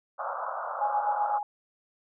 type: band-pass noise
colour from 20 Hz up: white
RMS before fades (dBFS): -34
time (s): 0.18-1.39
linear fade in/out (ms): 20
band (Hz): 530 to 1400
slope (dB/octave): 96
type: tone with tremolo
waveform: sine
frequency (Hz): 830.6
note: G#5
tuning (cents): 0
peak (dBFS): -23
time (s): 0.81-1.43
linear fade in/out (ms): 2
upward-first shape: sine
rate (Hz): 7.9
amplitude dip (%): 60
effects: none